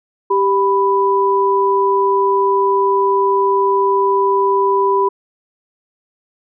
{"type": "tone pair together", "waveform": "sine", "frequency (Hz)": [392.9, 990], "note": ["G4", "B5"], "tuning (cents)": [4, 4], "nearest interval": "octave + major third", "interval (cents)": 1600, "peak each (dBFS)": -14, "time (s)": [0.3, 5.09], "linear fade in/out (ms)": 10, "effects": []}